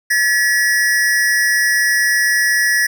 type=tone pair together; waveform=square; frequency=1716 / 1924.3 Hz; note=A6 / B6; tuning=-44 / -45 cents; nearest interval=major second; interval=199 cents; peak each=-16 dBFS; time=0.1-2.87 s; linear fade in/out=10 ms; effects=none